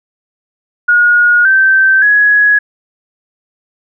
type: tone with pitch steps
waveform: sine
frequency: 1441 / 1553.4 / 1674.5 Hz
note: F#6 / G6 / G#6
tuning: -46 / -16 / +14 cents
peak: -5 dBFS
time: 0.88-2.59 s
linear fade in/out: 10 ms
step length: 570 ms
effects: none